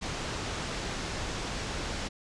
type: low-pass noise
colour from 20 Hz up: pink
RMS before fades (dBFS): -35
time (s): 0.01-2.09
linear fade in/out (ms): 20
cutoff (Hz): 7200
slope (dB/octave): 24
effects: resampled to 24000 Hz